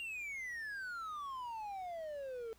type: exponential sweep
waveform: triangle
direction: down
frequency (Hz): 2809 to 441.2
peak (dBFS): -39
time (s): 0-2.53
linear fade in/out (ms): 0
effects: added 60 Hz sine -70 dBFS peak until 2.58 s + pink hiss -68 dBFS RMS until 2.58 s